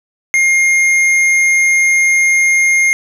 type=tone with hard clipping; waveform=triangle; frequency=2128 Hz; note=C7; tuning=29 cents sharp; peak=-10 dBFS; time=0.34-2.93 s; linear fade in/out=0 ms; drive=12 dB; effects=none